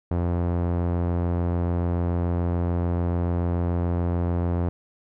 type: tone with low-pass filter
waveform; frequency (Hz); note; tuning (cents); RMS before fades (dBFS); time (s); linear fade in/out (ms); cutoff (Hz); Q
sawtooth; 86.9; F2; -8; -24; 0.11-4.69; 0; 870; 0.75
effects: none